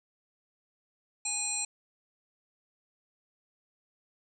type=harmonic tone; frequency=824 Hz; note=G#5; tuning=14 cents flat; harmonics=1 / 3 / 5 / 7 / 9 / 10; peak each=-45 / -40 / -41 / -44 / -33 / -35 dBFS; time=1.25-1.65 s; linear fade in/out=5 ms; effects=none